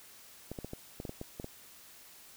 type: clicks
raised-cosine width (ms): 2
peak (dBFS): -26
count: 10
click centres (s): 0.516 / 0.588 / 0.646 / 0.734 / 1.001 / 1.052 / 1.094 / 1.214 / 1.399 / 1.444
effects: white hiss -55 dBFS RMS until 2.36 s